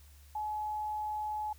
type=tone; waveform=sine; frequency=850 Hz; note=G#5; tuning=40 cents sharp; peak=-33 dBFS; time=0.35-1.53 s; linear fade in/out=5 ms; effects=added 72 Hz sine -54 dBFS peak until 1.58 s + white hiss -63 dBFS RMS until 1.58 s

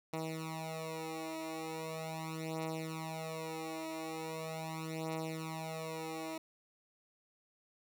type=beating tone pair; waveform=10% pulse; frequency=160 / 160.4 Hz; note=D#3 / E3; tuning=+49 / -47 cents; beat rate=0.4 Hz; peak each=-33 / -35 dBFS; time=0.13-6.38 s; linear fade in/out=5 ms; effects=none

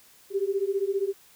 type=beating tone pair; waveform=sine; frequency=386.2 / 401.2 Hz; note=G4 / G4; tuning=-26 / +40 cents; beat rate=15 Hz; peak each=-27 / -27 dBFS; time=0.3-1.14 s; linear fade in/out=50 ms; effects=white hiss -56 dBFS RMS until 1.35 s

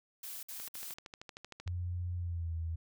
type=noise bursts; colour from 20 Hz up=blue; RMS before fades=-44 dBFS; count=3; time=0.23-0.94 s; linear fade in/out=5 ms; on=200 ms; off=55 ms
type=click train; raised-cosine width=0.2 ms; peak=-29 dBFS; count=15; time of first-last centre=0.6-1.677 s; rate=13 Hz
type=tone with pitch glide; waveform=sine; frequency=88.5 to 82.1 Hz; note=F2 to E2; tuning=+23 to -6 cents; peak=-34 dBFS; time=1.66-2.76 s; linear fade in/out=10 ms; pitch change=-129 cents; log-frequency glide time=2.16-2.54 s
effects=none

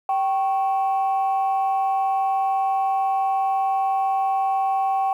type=tone pair together; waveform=sine; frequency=775.1 / 1101 Hz; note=G5 / C#6; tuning=-20 / -12 cents; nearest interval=tritone; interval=608 cents; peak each=-18 / -27 dBFS; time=0.09-5.13 s; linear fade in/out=2 ms; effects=tanh soft clip ceiling -14 dBFS + 9-bit

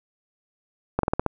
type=slowing click train; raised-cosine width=1 ms; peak=-7 dBFS; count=6; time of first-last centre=0.99-1.263 s; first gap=43 ms; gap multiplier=1.12; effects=none

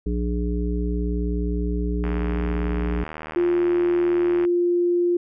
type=harmonic tone; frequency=59.5 Hz; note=A#1; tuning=36 cents sharp; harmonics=1 / 3 / 5 / 7; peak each=-23 / -28 / -30 / -31 dBFS; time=0.06-3.04 s; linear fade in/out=5 ms
type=click train; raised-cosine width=0.5 ms; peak=-18 dBFS; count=189; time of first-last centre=2.04-4.45 s; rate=78 Hz
type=tone; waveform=sine; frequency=350 Hz; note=F4; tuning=4 cents sharp; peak=-17 dBFS; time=3.36-5.17 s; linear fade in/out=5 ms
effects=none

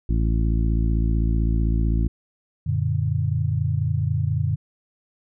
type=harmonic tone; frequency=55.7 Hz; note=A1; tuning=22 cents sharp; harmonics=1 / 2 / 3 / 4 / 5 / 6; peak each=-19 / -25 / -29 / -31 / -33 / -35 dBFS; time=0.09-2.08 s; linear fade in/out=5 ms
type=chord; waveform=sine; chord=Gb augmented; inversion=none; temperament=equal; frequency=92.5 / 116.54 / 146.83 Hz; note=Gb2 / Bb2 / D3; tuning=0 / 0 / 0 cents; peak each=-24 dBFS; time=2.66-4.56 s; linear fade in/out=10 ms
effects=none

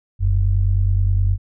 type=tone pair together; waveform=sine; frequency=44.5 / 94.3 Hz; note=F1 / F#2; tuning=+33 / +33 cents; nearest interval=octave + minor second; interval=1300 cents; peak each=-17 / -16 dBFS; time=0.19-1.38 s; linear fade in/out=50 ms; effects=none

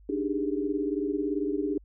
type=tone cluster; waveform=sine; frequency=291.7 / 309.6 / 392.8 / 415.4 Hz; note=D4 / D#4 / G4 / G#4; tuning=-12 / -9 / +4 / 0 cents; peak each=-30 / -33 / -32 / -33 dBFS; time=0.09-1.78 s; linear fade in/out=5 ms; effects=added 50 Hz sine -51 dBFS peak until 1.84 s

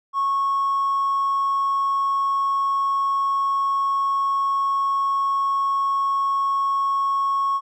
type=tone with hard clipping; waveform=sine; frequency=1100 Hz; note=C#6; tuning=14 cents flat; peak=-19 dBFS; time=0.13-7.61 s; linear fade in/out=50 ms; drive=1 dB; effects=none

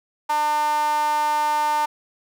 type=tone with high-pass filter; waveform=sawtooth; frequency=300 Hz; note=D4; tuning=37 cents sharp; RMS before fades=-21 dBFS; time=0.29-1.86 s; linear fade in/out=10 ms; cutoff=920 Hz; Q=7.1; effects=none

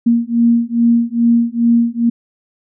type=beating tone pair; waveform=sine; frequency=233.1 / 235.5 Hz; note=A#3 / A#3; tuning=0 / +18 cents; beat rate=2.4 Hz; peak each=-13 dBFS; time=0.06-2.1 s; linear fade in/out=10 ms; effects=none

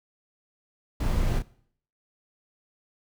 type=noise with echo; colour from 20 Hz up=brown; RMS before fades=-26 dBFS; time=1-1.39 s; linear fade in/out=5 ms; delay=33 ms; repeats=1; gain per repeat=-5 dB; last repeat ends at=1.423 s; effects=noise-tail reverb RT60 0.6 s tail -20 dB re dry

